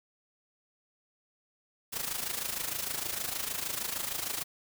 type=noise with amplitude modulation; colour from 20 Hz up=white; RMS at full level=-32 dBFS; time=1.92-4.44 s; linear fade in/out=20 ms; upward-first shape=sine; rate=26.5 Hz; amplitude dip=70%; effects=none